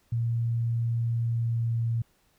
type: tone with pitch glide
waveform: sine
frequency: 116.54 to 115.67 Hz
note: A#2 to A#2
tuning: 0 to -13 cents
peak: -24 dBFS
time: 0.12-2.02 s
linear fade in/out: 5 ms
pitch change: -13 cents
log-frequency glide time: 1.17-1.77 s
effects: pink hiss -67 dBFS RMS until 2.38 s